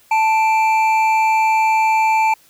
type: tone pair together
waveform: triangle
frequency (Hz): 880 / 2353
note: A5 / D7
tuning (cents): 0 / +3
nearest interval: octave + perfect fourth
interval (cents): 1703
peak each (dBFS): -11 / -19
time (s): 0.11-2.34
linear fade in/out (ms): 5
effects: white hiss -52 dBFS RMS until 2.49 s